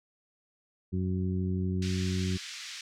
harmonic tone, 92.5 Hz, F#2, in tune, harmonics 1 / 2 / 3 / 4, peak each -30 / -31 / -40 / -39 dBFS, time 0.92-2.38 s, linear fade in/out 20 ms
white band-pass noise, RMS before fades -42 dBFS, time 1.82-2.81 s, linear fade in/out 2 ms, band 1600 to 6000 Hz, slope 24 dB/octave
effects none

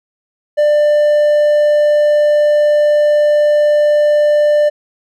triangle tone, 594 Hz, D5, 20 cents sharp, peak -6 dBFS, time 0.57-4.7 s, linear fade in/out 20 ms, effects none

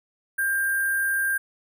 sine tone with sample-and-hold, 1593 Hz, G6, 27 cents sharp, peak -21 dBFS, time 0.38-1.38 s, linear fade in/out 10 ms, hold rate 11025 Hz, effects none

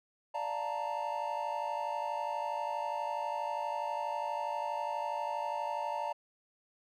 triangle chord, Bb major seventh, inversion first, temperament equal, 587.3 / 698.5 / 880 / 932.3 Hz, D5 / F5 / A5 / Bb5, 0 / 0 / 0 / 0 cents, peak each -38 / -40 / -36 / -35 dBFS, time 0.34-6.13 s, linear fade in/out 10 ms, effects none

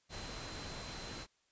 sine tone in noise, 4077 Hz, C8, 46 cents flat, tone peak -52 dBFS, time 0.09-1.27 s, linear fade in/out 50 ms, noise pink, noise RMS -45 dBFS, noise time 0.09-1.27 s, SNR -10 dB, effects white hiss -75 dBFS RMS until 1.51 s + resampled to 16000 Hz

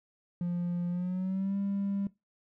triangle tone with pitch glide, 174.9 to 198.6 Hz, F3 to G3, +3 to +23 cents, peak -26 dBFS, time 0.41-2.07 s, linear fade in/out 2 ms, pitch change +220 cents, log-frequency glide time 0.89-1.57 s, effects noise-tail reverb RT60 0.2 s tail -21 dB re dry + tanh soft clip ceiling -24 dBFS

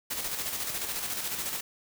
white noise with tremolo, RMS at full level -32 dBFS, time 0.1-1.61 s, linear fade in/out 10 ms, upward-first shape square, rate 14 Hz, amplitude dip 40%, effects none

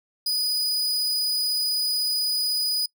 40% pulse tone, 4959 Hz, D#8, 7 cents flat, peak -21 dBFS, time 0.26-2.86 s, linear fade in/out 5 ms, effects noise-tail reverb RT60 0.1 s tail -23 dB re dry

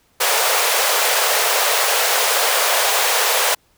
pink high-pass noise, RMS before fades -17 dBFS, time 0.2-3.55 s, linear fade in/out 10 ms, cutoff 460 Hz, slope 48 dB/octave, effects pink hiss -59 dBFS RMS until 3.77 s

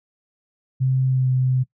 sine tone with pitch glide, 130.81 to 128.79 Hz, C3 to C3, 0 to -27 cents, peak -16 dBFS, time 0.8-1.64 s, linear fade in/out 20 ms, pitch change -27 cents, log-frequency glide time 1.06-1.29 s, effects noise-tail reverb RT60 0.1 s tail -20 dB re dry

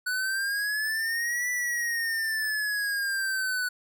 square exponential two-way sweep, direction up then down, 1480 to 1975.5 to 1480 Hz, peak -27 dBFS, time 0.06-3.69 s, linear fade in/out 10 ms, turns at 1.5 s, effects none

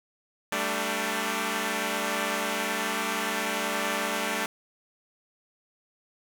5% pulse chord, G suspended second, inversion none, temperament equal with one note detuned, 196 / 222.9 / 293.7 Hz, G3 / A3 / D4, 0 / +23 / 0 cents, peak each -21 / -19 / -21 dBFS, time 0.52-4.46 s, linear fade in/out 2 ms, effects none

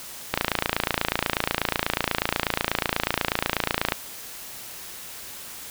click train, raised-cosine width 0.3 ms, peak -4 dBFS, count 102, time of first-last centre 0.34-3.922 s, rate 28.2 Hz, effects white hiss -39 dBFS RMS until 5.7 s

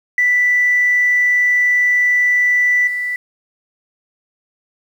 sine tone with level steps, 1975.5 Hz, B6, in tune, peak -10 / -18 dBFS, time 0.18-3.16 s, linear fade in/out 2 ms, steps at 2.87 s, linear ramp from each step 5 ms, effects tanh soft clip ceiling -6 dBFS + 7-bit

